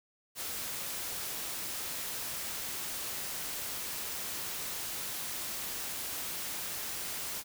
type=noise; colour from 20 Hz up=white; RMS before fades=-38 dBFS; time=0.35-7.44 s; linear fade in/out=50 ms; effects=none